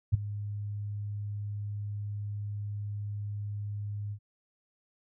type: tone with ADSR envelope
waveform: sine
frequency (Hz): 103.1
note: G#2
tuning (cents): -12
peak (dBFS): -17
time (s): 0.12-4.19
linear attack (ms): 22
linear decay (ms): 13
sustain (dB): -16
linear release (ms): 71
effects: none